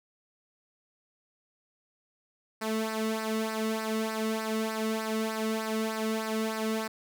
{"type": "tone with flanger", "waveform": "sawtooth", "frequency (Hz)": 220, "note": "A3", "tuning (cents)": 0, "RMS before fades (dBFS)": -31, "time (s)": [2.61, 6.88], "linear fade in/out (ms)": 10, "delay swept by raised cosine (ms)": [0.29, 1.26], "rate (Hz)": 3.3, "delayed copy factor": -0.7, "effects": []}